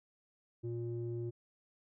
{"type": "tone with low-pass filter", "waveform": "square", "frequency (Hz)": 117.7, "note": "A#2", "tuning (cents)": 17, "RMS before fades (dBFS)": -39, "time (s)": [0.63, 1.31], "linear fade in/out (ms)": 20, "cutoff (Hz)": 310, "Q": 6.1, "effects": []}